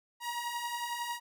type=beating tone pair; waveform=sawtooth; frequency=944 / 955 Hz; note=A#5 / A#5; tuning=+22 / +42 cents; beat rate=11 Hz; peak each=-37 / -32 dBFS; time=0.2-1.2 s; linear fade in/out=50 ms; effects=none